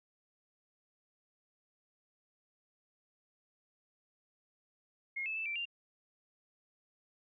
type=tone with pitch steps; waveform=sine; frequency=2149 / 2614 / 2640 / 2342 / 2788 Hz; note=C7 / E7 / E7 / D7 / F7; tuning=+46 / -15 / +2 / -5 / -4 cents; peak=-35 dBFS; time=5.16-5.655 s; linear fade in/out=10 ms; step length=99 ms; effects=none